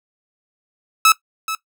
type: tone with echo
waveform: sawtooth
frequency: 1300 Hz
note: E6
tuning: 24 cents flat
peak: -5 dBFS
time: 1.05-1.12 s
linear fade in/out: 2 ms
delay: 430 ms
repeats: 1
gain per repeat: -13 dB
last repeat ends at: 1.55 s
effects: noise-tail reverb RT60 0.1 s tail -17 dB re dry